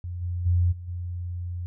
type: tone with level steps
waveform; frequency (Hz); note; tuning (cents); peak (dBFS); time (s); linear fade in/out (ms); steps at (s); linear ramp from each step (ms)
sine; 88.1; F2; +16; -30 / -26 / -18 / -35 / -29; 0.04-1.66; 0; 0.21 / 0.45 / 0.71 / 0.87; 20
effects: none